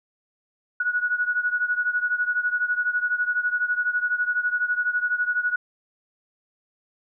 sine beating tone pair, 1460 / 1472 Hz, F#6 / F#6, -24 / -9 cents, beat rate 12 Hz, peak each -23 / -26 dBFS, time 0.8-5.56 s, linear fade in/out 5 ms, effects none

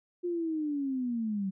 sine linear sweep, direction down, 357 to 187.2 Hz, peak -29 dBFS, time 0.23-1.51 s, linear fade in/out 20 ms, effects none

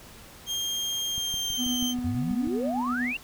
30% pulse tone with pitch glide, 3209 to 3132 Hz, G7 to G7, +40 to -2 cents, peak -25 dBFS, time 0.46-1.95 s, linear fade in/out 50 ms, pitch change -42 cents, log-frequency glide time 1.06-1.76 s
click train, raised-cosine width 5 ms, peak -28 dBFS, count 9, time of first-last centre 1.18-2.472 s, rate 6.19 Hz
triangle tone with tremolo, 246.9 Hz, B3, in tune, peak -24 dBFS, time 1.57-3.14 s, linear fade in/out 50 ms, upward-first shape sine, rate 8.4 Hz, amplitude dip 35%
sine exponential sweep, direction up, 82.41 to 2839 Hz, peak -28 dBFS, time 2.04-3.17 s, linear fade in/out 5 ms
effects pink hiss -48 dBFS RMS until 3.23 s

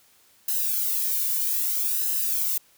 violet noise with flanger, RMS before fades -25 dBFS, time 0.48-2.58 s, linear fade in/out 5 ms, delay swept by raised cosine 0.87 to 1.55 ms, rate 0.62 Hz, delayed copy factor -0.7, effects white hiss -59 dBFS RMS until 2.77 s

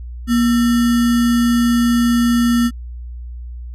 sine tone with sample-and-hold, 237.5 Hz, A#3, 33 cents sharp, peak -11 dBFS, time 0.27-2.71 s, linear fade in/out 50 ms, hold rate 1575 Hz, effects added 60 Hz sine -27 dBFS peak until 3.74 s + resampled to 32000 Hz

